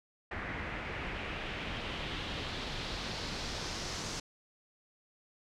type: noise with low-pass filter sweep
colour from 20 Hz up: pink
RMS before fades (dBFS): -39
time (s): 0.31-4.2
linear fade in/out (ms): 5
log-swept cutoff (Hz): 1900 to 6100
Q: 2.1
effects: none